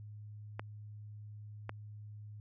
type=clicks; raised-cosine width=0.5 ms; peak=-24 dBFS; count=2; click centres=0.595 / 1.694 s; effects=added 105 Hz sine -46 dBFS peak until 2.4 s

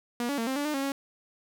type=tone with pitch steps; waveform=sawtooth; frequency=239.8 / 284 / 228.4 / 264 / 288.4 / 301.5 / 272.8 / 275.9 Hz; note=A#3 / C#4 / A#3 / C4 / D4 / D4 / C#4 / C#4; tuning=+49 / +42 / -35 / +16 / -31 / +46 / -28 / -8 cents; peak=-24 dBFS; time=0.2-0.92 s; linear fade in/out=2 ms; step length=90 ms; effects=none

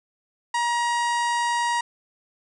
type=harmonic tone with a mistuned harmonic; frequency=950 Hz; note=A#5; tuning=33 cents sharp; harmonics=1 / 2 / 3 / 4 / 5 / 6 / 7 / 8 / 9 / 10; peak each=-22 / -28 / -36 / -38 / -39 / -41 / -42 / -41 / -43 / -45 dBFS; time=0.54-1.81 s; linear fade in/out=5 ms; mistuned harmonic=9; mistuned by=-41 cents; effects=none

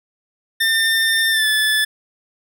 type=tone with pitch glide; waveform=25% pulse; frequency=1803 to 1736.6 Hz; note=A6 to A6; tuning=+42 to -23 cents; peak=-11 dBFS; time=0.6-1.85 s; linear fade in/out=10 ms; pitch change=-65 cents; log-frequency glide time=1.29-1.47 s; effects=none

